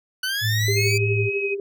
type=linear sweep; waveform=20% pulse; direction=up; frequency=1480 to 2358 Hz; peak=-18 dBFS; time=0.23-0.98 s; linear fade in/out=5 ms
type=tone with pitch glide; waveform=sine; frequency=108.2 to 108.89 Hz; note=A2 to A2; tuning=-29 to -18 cents; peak=-20 dBFS; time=0.41-1.3 s; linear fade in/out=50 ms; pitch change=+11 cents; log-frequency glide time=0.87-1.05 s
type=tone with tremolo; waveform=sine; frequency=398.6 Hz; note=G4; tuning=29 cents sharp; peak=-20 dBFS; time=0.68-1.6 s; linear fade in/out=2 ms; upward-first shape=triangle; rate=12 Hz; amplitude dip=75%
type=tone with vibrato; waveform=sine; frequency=2538 Hz; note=D#7; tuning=34 cents sharp; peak=-25 dBFS; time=0.76-1.55 s; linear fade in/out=20 ms; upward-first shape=sine; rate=3.7 Hz; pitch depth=10 cents each way
effects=none